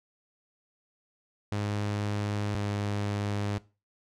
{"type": "tone pair in turn", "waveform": "sawtooth", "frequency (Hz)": [103.3, 102.35], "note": ["G#2", "G#2"], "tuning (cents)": [-9, -25], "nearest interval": "unison", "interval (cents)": 16, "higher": "first", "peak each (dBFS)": -25, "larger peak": "neither", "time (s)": [[1.52, 2.55], [2.55, 3.58]], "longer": "neither", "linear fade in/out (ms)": 0, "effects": ["noise-tail reverb RT60 0.3 s tail -19 dB re dry", "low-pass 7000 Hz 12 dB/octave"]}